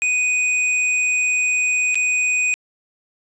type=tone with dropouts; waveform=square; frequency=2489 Hz; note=D#7; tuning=in tune; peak=-17 dBFS; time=0.02-2.54 s; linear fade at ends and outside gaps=0 ms; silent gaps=1.945-1.955 s; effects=resampled to 24000 Hz + 9-bit